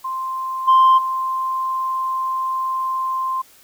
sine tone with level steps, 1046.5 Hz, C6, in tune, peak -22 / -7 / -19 dBFS, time 0.04-3.42 s, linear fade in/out 10 ms, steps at 0.67 / 0.97 s, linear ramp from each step 20 ms, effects tanh soft clip ceiling -7 dBFS + white hiss -50 dBFS RMS until 3.63 s

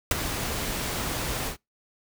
pink noise with ADSR envelope, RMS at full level -18 dBFS, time 0.11-1.57 s, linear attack 3 ms, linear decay 15 ms, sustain -12 dB, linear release 99 ms, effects noise-tail reverb RT60 0.2 s tail -26 dB re dry

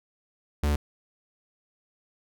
45% pulse tone, 73.42 Hz, D2, in tune, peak -22 dBFS, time 0.63-0.76 s, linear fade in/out 5 ms, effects none

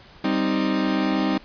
40% pulse chord, C minor, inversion second, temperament equal, 196 / 261.6 / 311.1 Hz, G3 / C4 / Eb4, 0 / 0 / 0 cents, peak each -24 / -24 / -23 dBFS, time 0.24-1.38 s, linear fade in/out 5 ms, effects pink hiss -48 dBFS RMS until 1.44 s + resampled to 11025 Hz

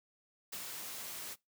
white noise with ADSR envelope, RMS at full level -42 dBFS, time 0.52-1.36 s, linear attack 10 ms, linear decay 69 ms, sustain -2 dB, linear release 35 ms, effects noise-tail reverb RT60 0.2 s tail -23 dB re dry + high-pass 100 Hz 12 dB/octave

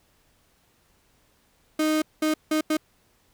35% pulse tone bursts at uneven times, 310 Hz, D#4, 6 cents flat, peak -19 dBFS, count 4, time 1.79-2.02 / 2.22-2.34 / 2.51-2.61 / 2.7-2.77 s, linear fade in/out 5 ms, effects pink hiss -64 dBFS RMS until 3.33 s

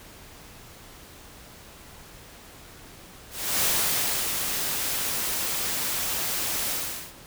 white noise with ADSR envelope, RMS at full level -23 dBFS, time 3.3-7.14 s, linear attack 330 ms, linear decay 660 ms, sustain -5 dB, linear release 420 ms, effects pink hiss -47 dBFS RMS until 7.26 s

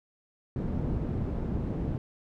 white low-pass noise, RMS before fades -31 dBFS, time 0.56-1.98 s, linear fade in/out 2 ms, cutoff 200 Hz, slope 12 dB/octave, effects none

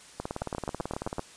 two click trains, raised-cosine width 1 ms, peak -17 / -18 dBFS, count 7 / 19, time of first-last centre 0.42-1.194 / 0.2-1.184 s, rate 7.75 / 18.3 Hz, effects white hiss -51 dBFS RMS until 1.36 s + resampled to 22050 Hz

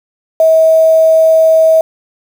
sine tone with quantisation, 643 Hz, E5, 43 cents flat, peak -4 dBFS, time 0.4-1.81 s, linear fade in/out 2 ms, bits 5, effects none

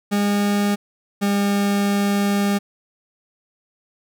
40% pulse tone pair in turn, 203.8 / 201.5 Hz, G#3 / G3, -32 / +48 cents, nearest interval unison, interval 20 cents, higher first, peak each -16 dBFS, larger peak neither, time 0.11-0.76 / 1.21-2.59 s, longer second, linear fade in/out 20 ms, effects none

